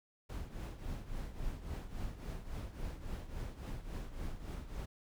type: noise with tremolo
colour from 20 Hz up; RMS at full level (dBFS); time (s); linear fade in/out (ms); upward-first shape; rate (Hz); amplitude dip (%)
brown; -39; 0.29-4.86; 10; triangle; 3.6; 75
effects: none